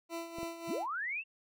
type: tone with tremolo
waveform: 20% pulse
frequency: 334.6 Hz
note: E4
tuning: 26 cents sharp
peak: -32 dBFS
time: 0.09-0.87 s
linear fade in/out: 50 ms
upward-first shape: sine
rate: 3.6 Hz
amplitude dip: 65%
type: clicks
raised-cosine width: 2 ms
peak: -32 dBFS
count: 2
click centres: 0.385 / 0.431 s
type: linear sweep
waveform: sine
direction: up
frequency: 77.4 to 2759 Hz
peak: -34 dBFS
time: 0.67-1.24 s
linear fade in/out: 50 ms
effects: none